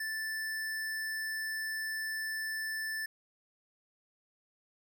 square tone, 1760 Hz, A6, in tune, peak -35 dBFS, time 0-3.06 s, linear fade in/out 5 ms, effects none

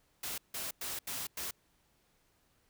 white noise bursts at uneven times, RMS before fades -39 dBFS, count 5, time 0.23-0.38 / 0.54-0.71 / 0.81-0.99 / 1.07-1.27 / 1.37-1.51 s, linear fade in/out 5 ms, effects pink hiss -72 dBFS RMS until 2.69 s

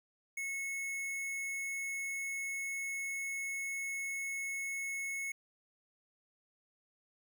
square tone, 2191 Hz, C#7, 21 cents flat, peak -37 dBFS, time 0.37-5.32 s, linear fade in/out 5 ms, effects 13-bit

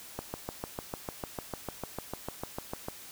click train, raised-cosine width 1 ms, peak -20 dBFS, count 19, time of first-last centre 0.19-2.885 s, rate 6.68 Hz, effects white hiss -48 dBFS RMS until 3.11 s

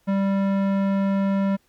square tone with low-pass filter, 196 Hz, G3, in tune, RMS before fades -21 dBFS, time 0.07-1.57 s, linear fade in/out 20 ms, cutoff 1600 Hz, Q 0.57, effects pink hiss -64 dBFS RMS until 1.68 s + MP3 96 kbps

